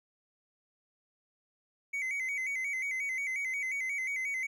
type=tone with vibrato; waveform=triangle; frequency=2149 Hz; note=C7; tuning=46 cents sharp; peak=-30 dBFS; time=1.93-4.47 s; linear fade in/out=10 ms; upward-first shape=square; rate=5.6 Hz; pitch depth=78 cents each way; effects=none